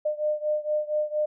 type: beating tone pair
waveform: sine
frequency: 603 / 607.3 Hz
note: D5 / D#5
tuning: +46 / -42 cents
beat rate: 4.3 Hz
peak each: -26 / -28 dBFS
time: 0.05-1.26 s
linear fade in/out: 10 ms
effects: none